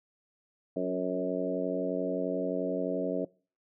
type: harmonic tone with a mistuned harmonic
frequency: 91.5 Hz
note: F#2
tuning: 19 cents flat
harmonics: 2 / 3 / 4 / 5 / 6 / 7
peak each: -37 / -34 / -38 / -35 / -35 / -36 dBFS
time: 0.76-3.25 s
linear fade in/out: 5 ms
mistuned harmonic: 3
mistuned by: +21 cents
effects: noise-tail reverb RT60 0.4 s tail -23 dB re dry